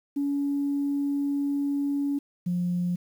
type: tone pair in turn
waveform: sine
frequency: 282.9 / 177.01 Hz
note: C#4 / F3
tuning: +35 / +24 cents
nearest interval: minor sixth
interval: 811 cents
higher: first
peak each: -23 dBFS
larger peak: neither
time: 0.16-2.19 / 2.46-2.96 s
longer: first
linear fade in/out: 10 ms
effects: tanh soft clip ceiling -19 dBFS + 9-bit